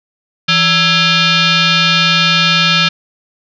sine tone with frequency modulation, 578 Hz, D5, 28 cents flat, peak -8 dBFS, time 0.48-2.89 s, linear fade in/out 10 ms, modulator 746 Hz, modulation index 5.3, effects none

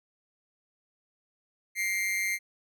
45% pulse tone with amplitude modulation, 2106 Hz, C7, 11 cents sharp, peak -24 dBFS, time 1.75-2.39 s, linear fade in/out 50 ms, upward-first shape sine, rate 195 Hz, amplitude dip 70%, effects none

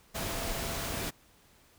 sine tone in noise, 671 Hz, E5, 31 cents sharp, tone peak -44 dBFS, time 0.14-1.11 s, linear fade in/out 20 ms, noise pink, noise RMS -35 dBFS, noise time 0.14-1.11 s, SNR -12 dB, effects pink hiss -62 dBFS RMS until 1.78 s

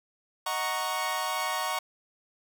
sawtooth chord, D# minor seventh, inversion none, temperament equal, 622.3 / 740 / 932.3 / 1108.7 Hz, D#5 / F#5 / A#5 / C#6, 0 / 0 / 0 / 0 cents, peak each -34 / -31 / -30 / -28 dBFS, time 0.46-1.79 s, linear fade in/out 5 ms, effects none

